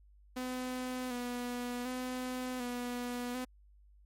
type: tone with vibrato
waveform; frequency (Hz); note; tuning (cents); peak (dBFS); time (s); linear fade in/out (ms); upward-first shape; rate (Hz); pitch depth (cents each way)
sawtooth; 248.9; B3; +14; -32; 0.36-3.45; 10; square; 0.67; 31
effects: added 50 Hz sine -58 dBFS peak until 4.05 s + MP3 64 kbps